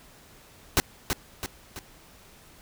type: noise with echo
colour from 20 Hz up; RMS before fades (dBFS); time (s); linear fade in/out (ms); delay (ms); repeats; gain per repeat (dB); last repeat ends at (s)
pink; -20; 0.77-0.8; 0; 330; 3; -6; 1.79
effects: pink hiss -53 dBFS RMS until 2.61 s